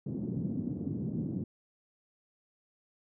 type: band-pass noise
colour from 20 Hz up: white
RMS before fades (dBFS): -35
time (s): 0.06-1.44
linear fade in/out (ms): 5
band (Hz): 110 to 270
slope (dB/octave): 24
effects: none